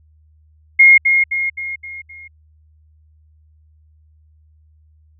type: tone with echo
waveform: sine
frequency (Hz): 2144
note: C7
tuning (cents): +42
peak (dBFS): -4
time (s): 0.79-0.98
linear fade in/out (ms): 10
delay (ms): 260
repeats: 5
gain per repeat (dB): -6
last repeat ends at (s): 2.28
effects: added 77 Hz sine -49 dBFS peak until 5.19 s